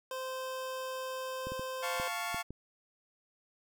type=tone; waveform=25% pulse; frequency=519 Hz; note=C5; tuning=14 cents flat; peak=-33 dBFS; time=0.11-2.08 s; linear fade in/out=2 ms
type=clicks; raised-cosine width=3 ms; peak=-29 dBFS; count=6; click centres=1.47 / 1.52 / 1.595 / 1.999 / 2.345 / 2.506 s
type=chord; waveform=20% pulse; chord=F augmented; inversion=none; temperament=equal; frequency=698.5 / 880 / 1108.7 Hz; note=F5 / A5 / C#6; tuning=0 / 0 / 0 cents; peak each=-33 / -36 / -34 dBFS; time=1.82-2.43 s; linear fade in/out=20 ms
effects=none